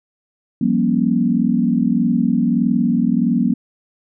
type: chord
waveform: sine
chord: G half-diminished seventh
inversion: third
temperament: equal with one note detuned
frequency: 174.61 / 196 / 237.8 / 277.2 Hz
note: F3 / G3 / Bb3 / Db4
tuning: 0 / 0 / +35 / 0 cents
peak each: -21 / -20 / -16 / -22 dBFS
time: 0.61-3.54 s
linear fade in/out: 5 ms
effects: none